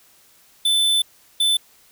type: tone bursts at uneven times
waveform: square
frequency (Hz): 3520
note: A7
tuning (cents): 0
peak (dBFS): -16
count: 2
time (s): 0.65-1.02 / 1.4-1.57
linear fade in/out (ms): 5
effects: white hiss -54 dBFS RMS until 1.91 s